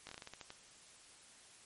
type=slowing click train; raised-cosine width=0.2 ms; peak=-30 dBFS; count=10; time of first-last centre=0.07-0.504 s; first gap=20 ms; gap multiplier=1.21; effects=white hiss -60 dBFS RMS until 1.65 s + MP3 48 kbps